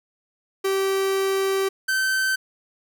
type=tone pair in turn; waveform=45% pulse; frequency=387.5 / 1542 Hz; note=G4 / G6; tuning=-20 / -29 cents; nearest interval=2 octaves; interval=2391 cents; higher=second; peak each=-20 dBFS; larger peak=neither; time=0.64-1.69 / 1.88-2.36 s; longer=first; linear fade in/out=10 ms; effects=none